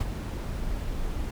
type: noise with ADSR envelope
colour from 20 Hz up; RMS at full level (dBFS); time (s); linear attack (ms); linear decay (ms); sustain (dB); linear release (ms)
brown; -23; 0-1.31; 9; 28; -8; 8
effects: none